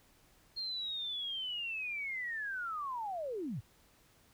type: linear sweep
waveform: sine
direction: down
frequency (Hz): 4248 to 87.1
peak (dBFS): -36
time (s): 0.56-3.61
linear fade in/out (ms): 20
effects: pink hiss -66 dBFS RMS until 4.33 s